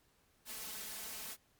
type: noise with comb filter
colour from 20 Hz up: white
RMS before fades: -45 dBFS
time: 0.45-1.37 s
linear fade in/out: 50 ms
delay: 4.6 ms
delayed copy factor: +0.8
effects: pink hiss -72 dBFS RMS until 1.59 s + MP3 96 kbps